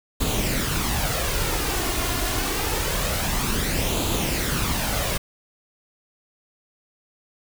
pink noise with flanger, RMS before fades -24 dBFS, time 0.2-5.18 s, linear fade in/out 10 ms, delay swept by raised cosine 0.27 to 2.87 ms, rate 0.26 Hz, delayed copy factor +0.5, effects none

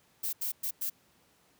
violet noise bursts at uneven times, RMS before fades -33 dBFS, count 4, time 0.23-0.33 / 0.41-0.52 / 0.63-0.71 / 0.81-0.9 s, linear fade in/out 10 ms, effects pink hiss -66 dBFS RMS until 1.59 s + high-pass 100 Hz 12 dB/octave

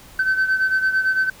sine beating tone pair, 1531 / 1539.9 Hz, G6 / G6, -41 / -31 cents, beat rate 8.9 Hz, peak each -16 / -21 dBFS, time 0.19-1.3 s, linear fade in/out 5 ms, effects tanh soft clip ceiling -13 dBFS + pink hiss -45 dBFS RMS until 1.4 s

